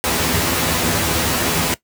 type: noise with comb filter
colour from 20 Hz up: pink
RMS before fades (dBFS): -18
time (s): 0.04-1.74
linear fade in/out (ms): 0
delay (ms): 12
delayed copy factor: +0.8
effects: noise-tail reverb RT60 0.1 s tail -17 dB re dry + high-pass 80 Hz 12 dB/octave